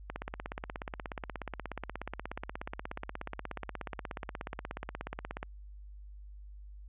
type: click train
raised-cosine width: 0.5 ms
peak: -22 dBFS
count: 90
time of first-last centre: 0.1-5.429 s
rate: 16.7 Hz
effects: added 50 Hz sine -46 dBFS peak until 6.88 s + resampled to 8000 Hz